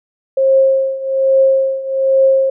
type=tone with tremolo; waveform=sine; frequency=535 Hz; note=C5; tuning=38 cents sharp; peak=-6 dBFS; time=0.37-2.5 s; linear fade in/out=5 ms; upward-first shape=triangle; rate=1.2 Hz; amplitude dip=85%; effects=none